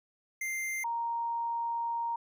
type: tone pair in turn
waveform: square / sine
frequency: 2093 / 932.3 Hz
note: C7 / A#5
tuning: 0 / 0 cents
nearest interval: octave + major second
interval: 1400 cents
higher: first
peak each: -33 / -30 dBFS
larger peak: second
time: 0.41-0.84 / 0.84-2.16 s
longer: second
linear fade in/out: 5 ms
effects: none